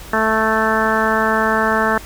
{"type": "harmonic tone", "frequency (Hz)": 220, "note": "A3", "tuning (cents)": 0, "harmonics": [1, 2, 3, 4, 5, 6, 7, 8], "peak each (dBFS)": [-22, -22, -22, -22, -22, -22, -22, -22], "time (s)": [0.13, 1.98], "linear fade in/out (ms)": 2, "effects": ["added 50 Hz sine -37 dBFS peak until 2.05 s", "pink hiss -37 dBFS RMS until 2.05 s"]}